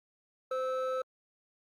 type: tone pair together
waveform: triangle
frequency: 517 / 1304.2 Hz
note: C5 / E6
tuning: -21 / -19 cents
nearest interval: octave + major third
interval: 1602 cents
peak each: -29 / -34 dBFS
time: 0.51-1.02 s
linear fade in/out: 5 ms
effects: tanh soft clip ceiling -22 dBFS + Opus 48 kbps